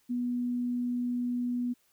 sine tone, 244.5 Hz, B3, 17 cents flat, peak -28 dBFS, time 0.09-1.74 s, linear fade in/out 20 ms, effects white hiss -69 dBFS RMS until 1.92 s

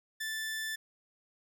sawtooth tone, 1760 Hz, A6, in tune, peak -31 dBFS, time 0.2-0.76 s, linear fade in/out 10 ms, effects none

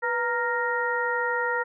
harmonic tone with a mistuned harmonic, 466.2 Hz, A#4, in tune, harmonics 1 / 2 / 3 / 4, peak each -29 / -29 / -29 / -29 dBFS, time 0.02-1.64 s, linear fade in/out 20 ms, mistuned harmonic 1, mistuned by +88 cents, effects none

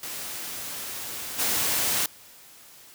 white noise with level steps, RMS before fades -35 / -25 dBFS, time 0.03-2.06 s, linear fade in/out 2 ms, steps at 1.38 s, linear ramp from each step 20 ms, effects white hiss -50 dBFS RMS until 2.94 s + high-pass 60 Hz 12 dB/octave

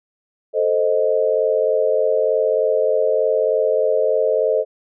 sine chord, A diminished, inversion none, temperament equal, 440 / 523.3 / 622.3 Hz, A4 / C5 / Eb5, 0 / 0 / 0 cents, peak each -19 dBFS, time 0.53-4.65 s, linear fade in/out 50 ms, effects none

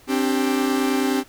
45% pulse chord, C suspended second, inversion none, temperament equal with one note detuned, 264.2 / 293.7 / 392 Hz, C4 / D4 / G4, +17 / 0 / 0 cents, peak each -21 / -25 / -25 dBFS, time 0.07-1.24 s, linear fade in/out 50 ms, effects pink hiss -51 dBFS RMS until 1.28 s

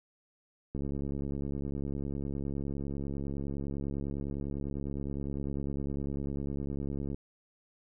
click train, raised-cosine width 3 ms, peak -24 dBFS, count 448, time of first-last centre 0.75-7.145 s, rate 69.9 Hz, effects none

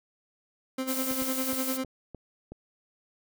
30% pulse tone with tremolo, 261.6 Hz, C4, in tune, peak -25 dBFS, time 0.78-1.84 s, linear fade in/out 5 ms, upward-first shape sine, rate 10 Hz, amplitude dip 65%
blue noise, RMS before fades -33 dBFS, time 0.87-1.78 s, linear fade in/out 20 ms
clicks, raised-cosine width 2 ms, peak -28 dBFS, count 6, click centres 1.112 / 1.221 / 1.532 / 1.847 / 2.147 / 2.52 s
effects none

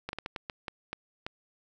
slowing click train, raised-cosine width 0.3 ms, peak -19 dBFS, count 9, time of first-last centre 0.09-1.265 s, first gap 41 ms, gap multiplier 1.35, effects none

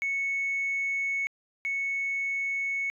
sine tone pair in turn, 2210 / 2210 Hz, C#7 / C#7, -6 / -6 cents, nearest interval unison, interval 0 cents, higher neither, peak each -25 / -26 dBFS, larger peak first, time 0.02-1.27 / 1.65-2.9 s, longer neither, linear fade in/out 0 ms, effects tanh soft clip ceiling -23 dBFS

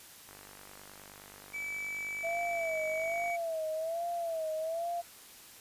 click train, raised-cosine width 0.5 ms, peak -36 dBFS, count 150, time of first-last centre 0.29-3.3 s, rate 49.5 Hz
triangle tone with pitch glide, 2301 to 2265 Hz, D7 to C#7, -36 to +37 cents, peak -34 dBFS, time 1.53-3.37 s, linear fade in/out 20 ms, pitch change -27 cents, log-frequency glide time 2.51-3.09 s
sine tone with vibrato, 659.3 Hz, E5, in tune, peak -32 dBFS, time 2.23-5.02 s, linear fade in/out 20 ms, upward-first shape sine, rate 1.2 Hz, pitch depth 86 cents each way
effects white hiss -53 dBFS RMS until 5.6 s + resampled to 32000 Hz

